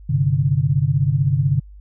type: chord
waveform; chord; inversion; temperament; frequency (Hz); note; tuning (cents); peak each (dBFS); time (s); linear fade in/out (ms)
sine; G suspended fourth; none; equal; 98 / 130.81 / 146.83; G2 / C3 / D3; 0 / 0 / 0; -23 / -18 / -18; 0.09-1.6; 10
effects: added 50 Hz sine -38 dBFS peak until 1.8 s